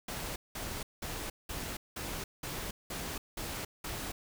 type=noise bursts; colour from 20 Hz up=pink; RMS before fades=-39 dBFS; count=9; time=0.08-4.12 s; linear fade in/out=5 ms; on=280 ms; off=190 ms; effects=none